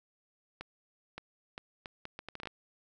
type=accelerating click train; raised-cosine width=0.3 ms; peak=-25 dBFS; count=12; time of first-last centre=0.61-2.472 s; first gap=570 ms; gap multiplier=0.7; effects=none